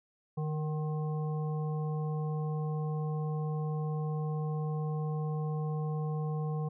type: harmonic tone with a mistuned harmonic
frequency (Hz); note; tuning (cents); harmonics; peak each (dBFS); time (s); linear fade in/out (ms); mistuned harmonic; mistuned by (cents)
152.6; D#3; -33; 1 / 3 / 5 / 7; -31 / -41 / -45 / -48; 0.37-6.69; 10; 3; +32
effects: none